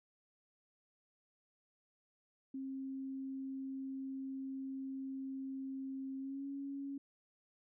sine tone with pitch glide, 267.6 to 277.5 Hz, C4 to C#4, +39 to +2 cents, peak -40 dBFS, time 2.54-6.98 s, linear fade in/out 5 ms, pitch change +63 cents, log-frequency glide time 6.19-6.46 s, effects none

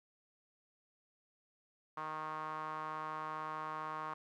sawtooth tone with band-pass filter, 155.56 Hz, D#3, in tune, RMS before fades -42 dBFS, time 1.97-4.14 s, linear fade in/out 5 ms, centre 1100 Hz, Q 4.7, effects none

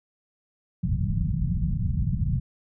white low-pass noise, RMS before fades -25 dBFS, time 0.83-2.4 s, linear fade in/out 10 ms, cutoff 180 Hz, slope 48 dB/octave, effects none

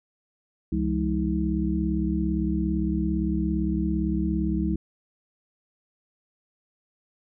sine tone cluster, 68 / 171.6 / 209.2 / 320 Hz, C#2 / F3 / G#3 / D#4, -33 / -30 / +13 / +49 cents, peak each -28 dBFS, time 0.72-4.76 s, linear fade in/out 5 ms, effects none

